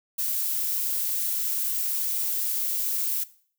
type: noise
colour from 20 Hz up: violet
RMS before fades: -27 dBFS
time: 0.18-3.24 s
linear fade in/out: 10 ms
effects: noise-tail reverb RT60 0.5 s tail -18 dB re dry